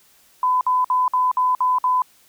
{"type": "tone bursts", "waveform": "sine", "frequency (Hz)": 1007, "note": "B5", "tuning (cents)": 33, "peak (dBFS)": -15, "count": 7, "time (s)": [0.43, 2.02], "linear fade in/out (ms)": 2, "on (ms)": 180, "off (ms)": 55, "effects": ["white hiss -55 dBFS RMS until 2.28 s"]}